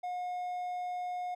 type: tone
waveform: triangle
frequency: 720 Hz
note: F#5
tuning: 47 cents flat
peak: -32 dBFS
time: 0.03-1.35 s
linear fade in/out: 10 ms
effects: none